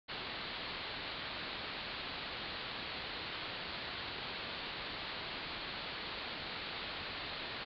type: low-pass noise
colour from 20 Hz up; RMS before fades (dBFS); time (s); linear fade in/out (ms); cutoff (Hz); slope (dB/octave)
white; -43; 0.08-7.65; 20; 4500; 96
effects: none